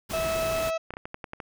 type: noise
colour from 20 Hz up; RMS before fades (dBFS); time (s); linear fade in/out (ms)
pink; -34; 0.09-0.71; 20
type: harmonic tone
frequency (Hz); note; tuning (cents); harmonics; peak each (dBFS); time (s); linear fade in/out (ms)
651; E5; -22; 1 / 2 / 3 / 4 / 5 / 6 / 7 / 8 / 9 / 10; -26 / -35 / -47 / -38 / -48 / -48 / -54 / -52 / -53 / -52; 0.13-0.78; 10
type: clicks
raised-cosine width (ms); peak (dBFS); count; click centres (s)
0.5; -21; 8; 0.906 / 0.938 / 0.969 / 1.055 / 1.144 / 1.242 / 1.334 / 1.402
effects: none